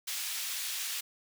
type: high-pass noise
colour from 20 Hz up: pink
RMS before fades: -36 dBFS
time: 0.07-1.01 s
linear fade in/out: 10 ms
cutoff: 2700 Hz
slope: 12 dB/octave
effects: none